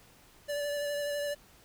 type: tone with vibrato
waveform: square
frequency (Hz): 580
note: D5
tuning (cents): -22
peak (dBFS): -32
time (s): 0.48-1.35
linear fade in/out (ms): 20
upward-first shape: sine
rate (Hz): 12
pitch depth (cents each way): 16
effects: pink hiss -59 dBFS RMS until 1.64 s